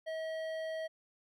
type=tone with hard clipping; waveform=sine; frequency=640 Hz; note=D#5; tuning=49 cents sharp; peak=-38 dBFS; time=0.06-0.88 s; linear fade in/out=20 ms; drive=11 dB; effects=none

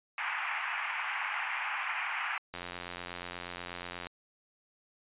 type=band-pass noise; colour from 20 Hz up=white; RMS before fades=-35 dBFS; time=0.18-2.38 s; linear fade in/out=2 ms; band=800 to 2600 Hz; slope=48 dB/octave
type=click train; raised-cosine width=0.3 ms; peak=-23 dBFS; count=136; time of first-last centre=2.54-4.069 s; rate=88.3 Hz
effects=resampled to 8000 Hz

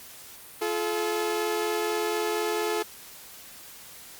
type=tone pair together; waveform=sawtooth; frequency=345.7 / 429.8 Hz; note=F4 / A4; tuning=-18 / -41 cents; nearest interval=major third; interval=377 cents; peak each=-27 / -23 dBFS; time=0.61-2.83 s; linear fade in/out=10 ms; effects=white hiss -46 dBFS RMS until 4.19 s + Opus 48 kbps

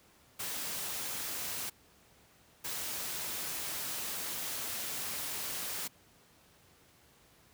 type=noise bursts at uneven times; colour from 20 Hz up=white; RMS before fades=-38 dBFS; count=2; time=0.39-1.7 / 2.64-5.88 s; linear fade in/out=10 ms; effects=pink hiss -63 dBFS RMS until 7.53 s + high-pass 60 Hz 12 dB/octave

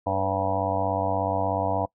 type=harmonic tone with a mistuned harmonic; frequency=96.7 Hz; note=G2; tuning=23 cents flat; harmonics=1 / 2 / 3 / 5 / 6 / 7 / 8 / 9 / 10; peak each=-31 / -37 / -33 / -32 / -33 / -28 / -31 / -33 / -31 dBFS; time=0.06-1.86 s; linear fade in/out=10 ms; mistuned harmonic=5; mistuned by=+44 cents; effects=noise-tail reverb RT60 0.1 s tail -24 dB re dry

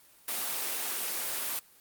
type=high-pass noise; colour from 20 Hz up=white; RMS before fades=-33 dBFS; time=0.28-1.59 s; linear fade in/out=0 ms; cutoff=300 Hz; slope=12 dB/octave; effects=white hiss -59 dBFS RMS until 1.8 s + Opus 24 kbps

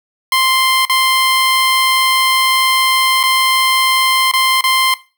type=tone with dropouts; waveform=15% pulse; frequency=1046.5 Hz; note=C6; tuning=in tune; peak=-4 dBFS; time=0.32-4.94 s; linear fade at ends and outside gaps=2 ms; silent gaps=0.852-0.896 / 3.231-3.236 / 4.314-4.336 / 4.61-4.639 s; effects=noise-tail reverb RT60 0.3 s tail -17 dB re dry

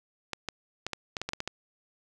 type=clicks; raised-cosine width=0.2 ms; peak=-15 dBFS; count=10; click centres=0.333 / 0.487 / 0.866 / 0.933 / 1.168 / 1.216 / 1.29 / 1.334 / 1.404 / 1.476 s; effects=none

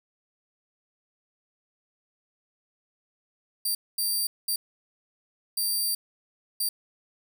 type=tone bursts at uneven times; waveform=10% pulse; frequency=4699 Hz; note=D8; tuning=in tune; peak=-18 dBFS; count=5; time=3.65-3.75 / 3.98-4.27 / 4.48-4.56 / 5.57-5.95 / 6.6-6.69 s; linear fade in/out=5 ms; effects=none

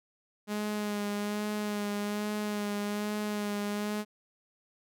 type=tone with vibrato; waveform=sawtooth; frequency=207.7 Hz; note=G#3; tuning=in tune; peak=-27 dBFS; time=0.47-4.05 s; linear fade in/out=50 ms; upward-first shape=sine; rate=1.2 Hz; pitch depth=23 cents each way; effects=none

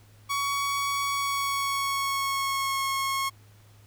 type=tone with pitch glide; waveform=sawtooth; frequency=1123 to 1089.1 Hz; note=C#6 to C#6; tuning=+22 to -31 cents; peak=-22 dBFS; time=0.29-3.3 s; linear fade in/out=20 ms; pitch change=-53 cents; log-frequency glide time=1.09-2.84 s; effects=added 104 Hz sine -52 dBFS peak until 3.86 s + pink hiss -60 dBFS RMS until 3.86 s

